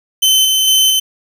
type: tone with tremolo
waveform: sawtooth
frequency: 3066 Hz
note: G7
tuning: 39 cents flat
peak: -5 dBFS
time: 0.22-1 s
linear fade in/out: 10 ms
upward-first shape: square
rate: 2.2 Hz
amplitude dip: 25%
effects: none